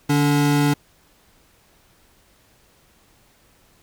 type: tone pair together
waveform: square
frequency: 146.83 / 286.8 Hz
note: D3 / D4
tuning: 0 / -41 cents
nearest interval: octave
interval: 1159 cents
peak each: -19 dBFS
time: 0.09-0.74 s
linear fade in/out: 10 ms
effects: pink hiss -57 dBFS RMS until 3.82 s